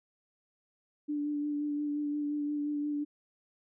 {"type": "tone with vibrato", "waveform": "sine", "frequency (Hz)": 293.7, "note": "D4", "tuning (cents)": 0, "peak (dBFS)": -30, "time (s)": [1.08, 3.05], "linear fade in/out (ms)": 20, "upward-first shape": "sine", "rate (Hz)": 5.7, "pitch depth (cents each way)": 18, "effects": []}